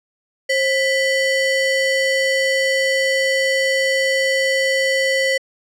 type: ring-modulated tone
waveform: square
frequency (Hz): 1257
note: D#6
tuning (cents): +17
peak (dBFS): -13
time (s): 0.49-5.38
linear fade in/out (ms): 10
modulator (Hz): 724
effects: low-pass 8000 Hz 12 dB/octave